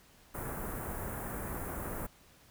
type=band-stop noise; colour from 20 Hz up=pink; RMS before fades=-39 dBFS; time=0.34-2.07 s; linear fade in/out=10 ms; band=1700 to 10000 Hz; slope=24 dB/octave; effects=pink hiss -61 dBFS RMS until 2.5 s